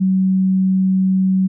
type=tone; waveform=sine; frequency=188.8 Hz; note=F#3; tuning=35 cents sharp; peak=-12 dBFS; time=0-1.48 s; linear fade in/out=20 ms; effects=none